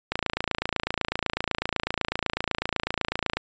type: click train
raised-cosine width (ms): 0.3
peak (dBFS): -9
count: 92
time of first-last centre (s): 0.12-3.37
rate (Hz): 28
effects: resampled to 16000 Hz